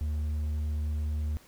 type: tone with hard clipping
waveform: sine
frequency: 75.8 Hz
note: D#2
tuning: 45 cents flat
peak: -29 dBFS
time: 0.01-1.37 s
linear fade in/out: 0 ms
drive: 3 dB
effects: pink hiss -57 dBFS RMS until 1.47 s